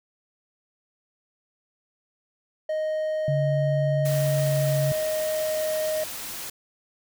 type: tone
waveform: triangle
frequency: 622.3 Hz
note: D#5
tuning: in tune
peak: -22 dBFS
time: 2.69-6.04 s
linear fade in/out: 5 ms
type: tone with pitch glide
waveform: sine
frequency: 142.2 to 140.24 Hz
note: C#3 to C#3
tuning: +45 to +20 cents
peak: -22 dBFS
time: 3.28-4.92 s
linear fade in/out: 2 ms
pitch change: -25 cents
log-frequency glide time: 4.04-4.79 s
type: noise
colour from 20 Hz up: white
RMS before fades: -35 dBFS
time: 4.05-6.5 s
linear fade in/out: 5 ms
effects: none